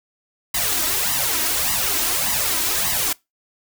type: noise with flanger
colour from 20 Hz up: white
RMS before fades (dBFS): -21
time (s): 0.54-3.13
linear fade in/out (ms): 5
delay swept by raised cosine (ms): 1 to 3.2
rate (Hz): 1.7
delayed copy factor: +0.75
effects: noise-tail reverb RT60 0.2 s tail -23 dB re dry